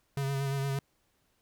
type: tone with vibrato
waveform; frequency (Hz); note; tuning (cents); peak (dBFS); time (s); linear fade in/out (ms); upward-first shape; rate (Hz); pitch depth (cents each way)
square; 137.7; C#3; -11; -30; 0.17-0.79; 2; sine; 8.6; 27
effects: pink hiss -73 dBFS RMS until 1.41 s